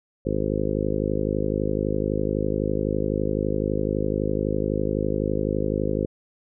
harmonic tone, 51.91 Hz, G#1, in tune, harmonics 1 / 2 / 3 / 4 / 5 / 6 / 7 / 8 / 9 / 10, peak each -31 / -31 / -31 / -31 / -31 / -31 / -31 / -31 / -31 / -31 dBFS, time 0.25-6.06 s, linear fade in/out 10 ms, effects none

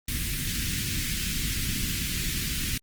pink band-stop noise, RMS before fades -29 dBFS, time 0.08-2.78 s, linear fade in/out 5 ms, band 260 to 1900 Hz, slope 24 dB/octave, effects Opus 24 kbps

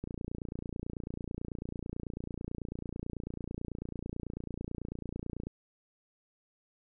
click train, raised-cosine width 3 ms, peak -25 dBFS, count 159, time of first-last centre 0.04-5.47 s, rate 29.1 Hz, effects none

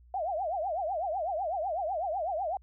sine tone with vibrato, 698.5 Hz, F5, in tune, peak -29 dBFS, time 0.14-2.57 s, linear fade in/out 2 ms, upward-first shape triangle, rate 8 Hz, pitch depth 280 cents each way, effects added 60 Hz sine -54 dBFS peak until 2.62 s

